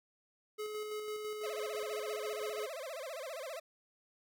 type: tone with tremolo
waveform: square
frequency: 425.2 Hz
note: G#4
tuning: 41 cents sharp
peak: -38 dBFS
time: 0.58-2.67 s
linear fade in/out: 20 ms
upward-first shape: square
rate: 6 Hz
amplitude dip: 30%
type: tone with vibrato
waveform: 40% pulse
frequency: 587.3 Hz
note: D5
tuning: in tune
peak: -40 dBFS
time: 1.43-3.6 s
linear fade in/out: 10 ms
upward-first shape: sine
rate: 15 Hz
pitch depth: 240 cents each way
effects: none